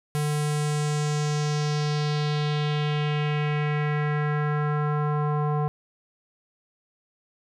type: tone with low-pass filter sweep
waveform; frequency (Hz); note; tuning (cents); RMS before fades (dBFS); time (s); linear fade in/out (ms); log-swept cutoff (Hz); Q
square; 149.1; D3; +27; -25; 0.15-5.68; 0; 11000 to 930; 2.4
effects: none